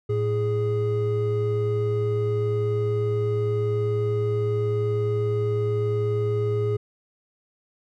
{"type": "tone pair together", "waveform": "triangle", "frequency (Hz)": [111.47, 415.3], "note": ["A2", "G#4"], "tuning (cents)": [23, 0], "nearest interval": "octave + major seventh", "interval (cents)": 2277, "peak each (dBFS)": -22, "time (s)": [0.09, 6.77], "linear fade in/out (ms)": 10, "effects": []}